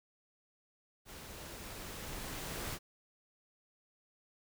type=noise with level ramp; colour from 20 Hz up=pink; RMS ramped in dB=-50 to -40 dBFS; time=1.05-2.79 s; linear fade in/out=50 ms; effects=none